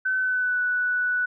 sine tone with pitch glide, 1522 to 1481.2 Hz, F#6 to F#6, +48 to +1 cents, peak -21 dBFS, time 0.05-1.26 s, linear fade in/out 10 ms, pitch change -47 cents, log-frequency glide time 0.18-0.6 s, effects none

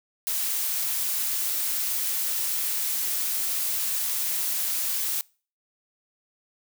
blue noise, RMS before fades -27 dBFS, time 0.27-5.21 s, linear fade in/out 0 ms, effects noise-tail reverb RT60 0.4 s tail -25 dB re dry

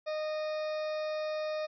harmonic tone, 616 Hz, D#5, 17 cents flat, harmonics 1 / 2 / 3 / 4 / 6 / 7 / 8 / 9, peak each -32 / -44 / -48 / -48 / -51 / -54 / -54 / -56 dBFS, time 0.06-1.67 s, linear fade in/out 20 ms, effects none

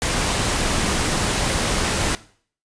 pink noise, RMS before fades -21 dBFS, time 0.02-2.15 s, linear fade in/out 0 ms, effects noise-tail reverb RT60 0.5 s tail -18 dB re dry + resampled to 22050 Hz

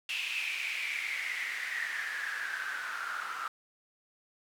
white noise with band-pass filter sweep, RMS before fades -36 dBFS, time 0.09-3.48 s, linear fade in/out 2 ms, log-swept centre 2700 to 1300 Hz, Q 8.3, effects none

